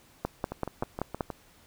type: two click trains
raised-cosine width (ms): 1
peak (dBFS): -14 / -20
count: 6 / 6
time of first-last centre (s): 0.25-1.208 / 0.52-1.302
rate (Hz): 5.22 / 6.39
effects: pink hiss -59 dBFS RMS until 1.66 s